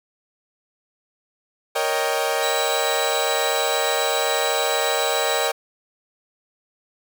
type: chord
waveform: sawtooth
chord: Eb dominant seventh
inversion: second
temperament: equal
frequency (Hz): 466.2 / 554.4 / 622.3 / 784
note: Bb4 / Db5 / Eb5 / G5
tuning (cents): 0 / 0 / 0 / 0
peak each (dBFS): -22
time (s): 1.75-5.52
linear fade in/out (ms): 10
type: tone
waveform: 30% pulse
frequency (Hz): 3927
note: B7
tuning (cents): -11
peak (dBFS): -24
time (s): 2.42-5.48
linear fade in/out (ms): 10
effects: none